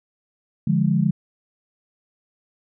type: chord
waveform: sine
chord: D diminished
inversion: none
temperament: equal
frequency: 146.83 / 174.61 / 207.7 Hz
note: D3 / F3 / Ab3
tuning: 0 / 0 / 0 cents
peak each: -21 / -20 / -21 dBFS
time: 0.67-1.11 s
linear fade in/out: 5 ms
effects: none